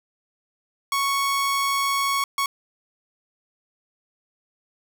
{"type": "tone bursts at uneven times", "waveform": "sawtooth", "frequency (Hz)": 1108.7, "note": "C#6", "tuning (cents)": 0, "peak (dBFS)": -17, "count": 2, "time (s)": [[0.92, 2.24], [2.38, 2.46]], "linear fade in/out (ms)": 2, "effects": []}